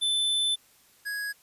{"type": "tone pair in turn", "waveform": "square", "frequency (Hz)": [3522, 1662.2], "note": ["A7", "G#6"], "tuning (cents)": [1, 1], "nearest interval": "octave + minor second", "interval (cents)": 1300, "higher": "first", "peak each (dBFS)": [-24, -31], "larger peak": "first", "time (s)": [[0.01, 0.56], [1.05, 1.33]], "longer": "first", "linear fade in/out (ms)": 20, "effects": ["white hiss -60 dBFS RMS until 1.42 s", "resampled to 32000 Hz"]}